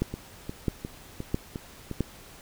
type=two click trains; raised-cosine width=3 ms; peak=-20 / -12 dBFS; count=6 / 4; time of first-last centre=0.14-1.913 / 0.02-2.007 s; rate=2.82 / 1.51 Hz; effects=pink hiss -49 dBFS RMS until 2.41 s